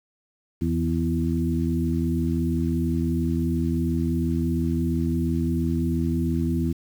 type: harmonic tone with a mistuned harmonic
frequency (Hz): 82.9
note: E2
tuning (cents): +10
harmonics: 1 / 2 / 3 / 4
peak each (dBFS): -26 / -26 / -26 / -29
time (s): 0.61-6.73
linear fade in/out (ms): 10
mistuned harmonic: 2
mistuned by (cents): -31
effects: 8-bit